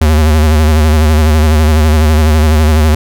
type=tone with vibrato; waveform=square; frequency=77.3 Hz; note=D#2; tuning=11 cents flat; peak=-6 dBFS; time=0.01-2.95 s; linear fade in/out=5 ms; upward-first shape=sine; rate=12 Hz; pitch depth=65 cents each way; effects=none